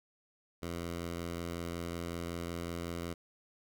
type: tone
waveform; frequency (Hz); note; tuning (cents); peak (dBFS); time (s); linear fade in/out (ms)
10% pulse; 85.4; F2; -38; -29; 0.62-3.14; 10
effects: none